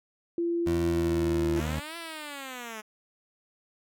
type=tone; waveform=sine; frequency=341 Hz; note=F4; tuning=41 cents flat; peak=-25 dBFS; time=0.38-1.6 s; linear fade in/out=2 ms
type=tone with pitch glide; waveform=20% pulse; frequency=83.7 to 77.2 Hz; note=E2 to D#2; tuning=+27 to -13 cents; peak=-24 dBFS; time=0.66-1.8 s; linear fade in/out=10 ms; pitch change=-140 cents; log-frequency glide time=0.86-1.51 s
type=linear two-way sweep; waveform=5% pulse; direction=up then down; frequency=207.7 to 340.2 to 211 Hz; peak=-26 dBFS; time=1.55-2.82 s; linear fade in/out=20 ms; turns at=1.97 s
effects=none